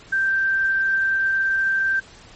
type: tone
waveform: sine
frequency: 1568 Hz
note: G6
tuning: in tune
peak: -17 dBFS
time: 0.12-2 s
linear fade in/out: 10 ms
effects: pink hiss -46 dBFS RMS until 2.35 s + MP3 32 kbps